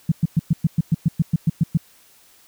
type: tone bursts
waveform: sine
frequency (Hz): 161.8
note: E3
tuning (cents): -32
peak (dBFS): -12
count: 13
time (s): 0.09-1.774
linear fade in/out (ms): 5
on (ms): 28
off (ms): 110
effects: white hiss -53 dBFS RMS until 2.47 s